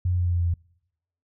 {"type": "tone with pitch steps", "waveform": "sine", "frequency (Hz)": [90.1, 89.32, 88.55, 87.79, 87.03, 86.28, 85.54], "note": ["F#2", "F2", "F2", "F2", "F2", "F2", "F2"], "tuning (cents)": [-45, 39, 24, 10, -6, -20, -35], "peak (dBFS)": -20, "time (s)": [0.05, 0.54], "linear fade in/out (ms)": 5, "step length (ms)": 70, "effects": ["noise-tail reverb RT60 0.8 s tail -26 dB re dry"]}